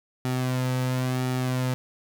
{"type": "tone with flanger", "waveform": "sawtooth", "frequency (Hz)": 127.7, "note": "C3", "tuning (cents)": -42, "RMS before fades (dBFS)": -26, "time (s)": [0.25, 1.74], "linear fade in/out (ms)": 0, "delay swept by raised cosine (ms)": [1.9, 2.83], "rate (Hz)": 0.97, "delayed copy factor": -0.5, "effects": []}